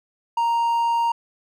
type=tone; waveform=triangle; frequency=932 Hz; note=A#5; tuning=1 cent flat; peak=-16 dBFS; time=0.37-1.12 s; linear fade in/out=5 ms; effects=none